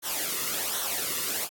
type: noise with flanger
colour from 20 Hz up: white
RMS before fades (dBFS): -30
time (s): 0.02-1.49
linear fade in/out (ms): 50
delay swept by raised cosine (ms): 0.41 to 1.29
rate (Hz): 1.3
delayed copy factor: -0.65
effects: AAC 64 kbps